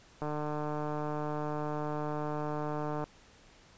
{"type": "click train", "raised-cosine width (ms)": 1, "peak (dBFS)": -22, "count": 424, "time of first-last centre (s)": [0.22, 3.04], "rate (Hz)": 150, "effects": ["pink hiss -59 dBFS RMS until 3.77 s", "resampled to 16000 Hz"]}